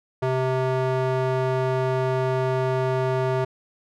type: tone with band-pass filter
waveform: square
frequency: 130 Hz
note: C3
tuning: 11 cents flat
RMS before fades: -23 dBFS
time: 0.22-3.45 s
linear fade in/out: 10 ms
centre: 600 Hz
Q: 0.85
effects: none